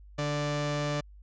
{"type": "tone pair together", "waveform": "sawtooth", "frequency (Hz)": [146.85, 293.7], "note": ["D3", "D4"], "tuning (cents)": [0, 0], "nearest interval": "octave", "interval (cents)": 1200, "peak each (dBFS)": -26, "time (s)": [0.18, 1.01], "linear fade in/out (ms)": 10, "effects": ["added 50 Hz sine -48 dBFS peak until 1.22 s", "resampled to 16000 Hz"]}